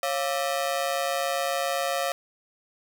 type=ring-modulated tone; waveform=sawtooth; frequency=622.3 Hz; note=D#5; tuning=in tune; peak=-18 dBFS; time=0.03-2.12 s; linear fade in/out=0 ms; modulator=73.7 Hz; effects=none